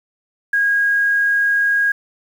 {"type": "tone", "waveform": "sine", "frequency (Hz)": 1637, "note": "G#6", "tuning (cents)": -25, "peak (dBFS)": -13, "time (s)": [0.53, 1.92], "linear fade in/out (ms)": 5, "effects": ["7-bit"]}